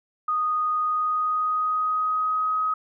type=tone with pitch glide; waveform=sine; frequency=1239 to 1264.3 Hz; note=D#6 to D#6; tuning=-8 to +27 cents; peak=-21 dBFS; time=0.28-2.74 s; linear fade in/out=5 ms; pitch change=+35 cents; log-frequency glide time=0.78-2.62 s; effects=none